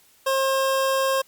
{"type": "tone", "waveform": "25% pulse", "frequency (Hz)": 535, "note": "C5", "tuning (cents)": 38, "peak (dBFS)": -16, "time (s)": [0.26, 1.22], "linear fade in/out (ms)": 10, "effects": ["white hiss -57 dBFS RMS until 1.27 s", "Opus 48 kbps"]}